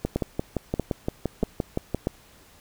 two click trains, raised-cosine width 2 ms, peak -11 / -10 dBFS, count 12 / 4, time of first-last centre 0.05-1.947 / 0.16-2.071 s, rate 5.8 / 1.57 Hz, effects pink hiss -54 dBFS RMS until 2.6 s

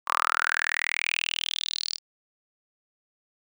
sawtooth tone with high-pass filter sweep, 40.3 Hz, E1, 38 cents flat, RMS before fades -28 dBFS, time 0.06-1.99 s, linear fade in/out 50 ms, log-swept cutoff 1100 to 4800 Hz, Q 7.4, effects none

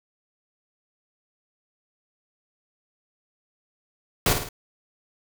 pink noise with echo, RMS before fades -20 dBFS, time 4.26-4.33 s, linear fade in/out 2 ms, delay 53 ms, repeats 3, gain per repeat -6 dB, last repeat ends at 4.489 s, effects none

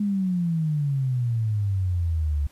sine exponential sweep, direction down, 208.9 to 70.5 Hz, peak -21 dBFS, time 0-2.47 s, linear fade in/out 5 ms, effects pink hiss -57 dBFS RMS until 2.51 s + resampled to 32000 Hz

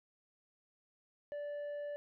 sine tone with tanh clipping, 583 Hz, D5, 13 cents flat, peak -40 dBFS, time 1.32-1.96 s, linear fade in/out 0 ms, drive 5 dB, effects none

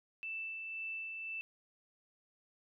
sine tone with tremolo, 2651 Hz, E7, 9 cents sharp, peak -38 dBFS, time 0.23-1.41 s, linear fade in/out 0 ms, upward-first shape sine, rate 1.9 Hz, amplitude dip 30%, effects none

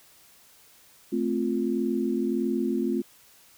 sine chord, F major, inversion first, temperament equal, 220 / 261.6 / 349.2 Hz, A3 / C4 / F4, 0 / 0 / 0 cents, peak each -28 dBFS, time 1.12-3.02 s, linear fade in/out 10 ms, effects white hiss -56 dBFS RMS until 3.57 s

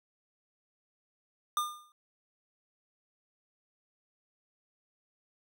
square tone with exponential decay, 1206 Hz, D6, 46 cents sharp, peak -26 dBFS, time 1.57-1.92 s, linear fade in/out 1 ms, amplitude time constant 76 ms, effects none

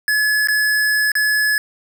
square tone with dropouts, 1705 Hz, G#6, 45 cents sharp, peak -15 dBFS, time 0.08-1.58 s, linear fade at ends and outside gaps 1 ms, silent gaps 0.473-0.485 / 1.118-1.153 s, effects none

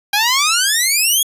10% pulse exponential sweep, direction up, 797 to 3379 Hz, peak -4 dBFS, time 0.13-1.23 s, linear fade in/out 5 ms, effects resampled to 32000 Hz

